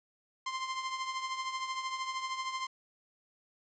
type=tone with tremolo; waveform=sawtooth; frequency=1046.5 Hz; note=C6; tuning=in tune; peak=-28 dBFS; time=0.46-2.67 s; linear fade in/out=5 ms; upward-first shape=triangle; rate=13 Hz; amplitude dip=65%; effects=resampled to 16000 Hz + 10-bit